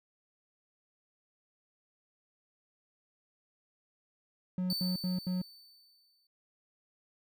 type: tone bursts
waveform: triangle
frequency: 182.6 Hz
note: F#3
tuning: 23 cents flat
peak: -28 dBFS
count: 4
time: 4.58-5.417 s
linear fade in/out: 2 ms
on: 150 ms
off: 79 ms
type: tone with exponential decay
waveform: 45% pulse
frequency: 4533 Hz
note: C#8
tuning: 38 cents sharp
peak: -31 dBFS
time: 4.7-6.27 s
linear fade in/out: 2 ms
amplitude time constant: 340 ms
effects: none